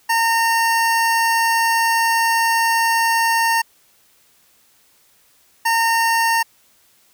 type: tone pair in turn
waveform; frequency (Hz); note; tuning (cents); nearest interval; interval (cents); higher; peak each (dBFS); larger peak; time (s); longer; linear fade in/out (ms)
25% pulse; 915 / 915; A#5 / A#5; -32 / -32; unison; 0; neither; -11; neither; 0.09-3.62 / 5.65-6.43; first; 10
effects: white hiss -56 dBFS RMS until 7.13 s